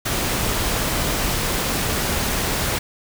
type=noise; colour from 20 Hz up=pink; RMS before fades=-22 dBFS; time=0.05-2.79 s; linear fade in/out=10 ms; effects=none